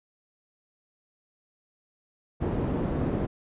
white low-pass noise, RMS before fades -28 dBFS, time 2.4-3.27 s, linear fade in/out 20 ms, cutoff 330 Hz, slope 12 dB/octave, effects resampled to 8000 Hz

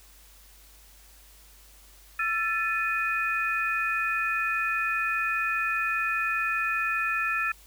sine tone cluster, 1340 / 1750 / 2485 Hz, E6 / A6 / D#7, +28 / -10 / -3 cents, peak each -29 dBFS, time 2.19-7.52 s, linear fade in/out 5 ms, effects added 50 Hz sine -54 dBFS peak until 7.66 s + white hiss -55 dBFS RMS until 7.66 s

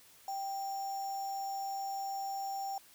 sine tone with sample-and-hold, 784 Hz, G5, in tune, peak -35 dBFS, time 0.28-2.78 s, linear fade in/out 2 ms, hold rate 6300 Hz, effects white hiss -60 dBFS RMS until 2.94 s

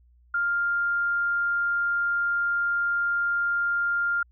sine tone, 1400 Hz, F6, 4 cents sharp, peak -22 dBFS, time 0.34-4.23 s, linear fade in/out 5 ms, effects added 60 Hz sine -55 dBFS peak until 4.31 s

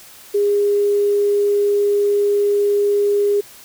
sine tone with quantisation, 408.3 Hz, G#4, 29 cents flat, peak -13 dBFS, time 0.34-3.41 s, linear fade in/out 10 ms, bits 7, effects white hiss -42 dBFS RMS until 3.64 s

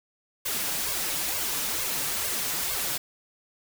white noise with flanger, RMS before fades -29 dBFS, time 0.45-2.98 s, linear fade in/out 10 ms, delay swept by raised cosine 1.8 to 7 ms, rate 2.2 Hz, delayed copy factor +0.95, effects none

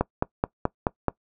click train, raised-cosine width 1 ms, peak -7 dBFS, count 6, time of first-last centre 0.01-1.083 s, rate 4.66 Hz, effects noise-tail reverb RT60 0.1 s tail -22 dB re dry

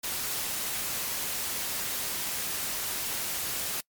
white noise, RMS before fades -32 dBFS, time 0.03-3.81 s, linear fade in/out 10 ms, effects noise-tail reverb RT60 0.1 s tail -25 dB re dry + MP3 96 kbps

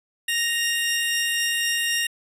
sawtooth tone pair together, 1864.7 / 2799 Hz, A#6 / F7, 0 / +3 cents, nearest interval perfect fifth, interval 703 cents, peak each -21 dBFS, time 0.28-2.07 s, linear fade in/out 5 ms, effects resampled to 32000 Hz

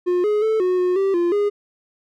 triangle tone with pitch steps, 357.1 / 420.1 / 439.1 / 365.4 / 361.7 / 389.7 / 346.4 / 410.5 Hz, F4 / G#4 / A4 / F#4 / F#4 / G4 / F4 / G#4, +39 / +20 / -4 / -22 / -39 / -10 / -14 / -20 cents, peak -14 dBFS, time 0.06-1.5 s, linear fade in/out 20 ms, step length 180 ms, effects none

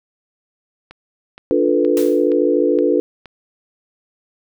click train, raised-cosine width 0.3 ms, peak -21 dBFS, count 6, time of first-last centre 0.91-3.257 s, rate 2.13 Hz
sine chord, B half-diminished seventh, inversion first, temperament equal with one note detuned, 293.7 / 353.1 / 440 / 493.9 Hz, D4 / F4 / A4 / B4, 0 / +19 / 0 / 0 cents, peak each -18 dBFS, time 1.51-3 s, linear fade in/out 0 ms
white noise with exponential decay, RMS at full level -27 dBFS, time 1.97-2.31 s, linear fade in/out 0 ms, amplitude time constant 72 ms
effects none

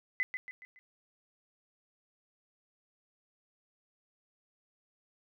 sine tone with echo, 2024 Hz, B6, 42 cents sharp, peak -27 dBFS, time 0.2-0.23 s, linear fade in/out 0 ms, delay 140 ms, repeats 4, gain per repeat -7 dB, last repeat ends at 0.79 s, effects none

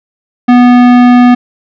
sine tone with tanh clipping, 245.6 Hz, B3, 9 cents flat, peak -3 dBFS, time 0.48-1.35 s, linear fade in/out 10 ms, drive 18 dB, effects none

